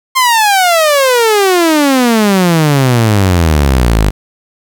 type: exponential sweep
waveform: sawtooth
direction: down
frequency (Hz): 1065 to 49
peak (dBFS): -3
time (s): 0.15-4.11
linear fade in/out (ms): 20
effects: 7-bit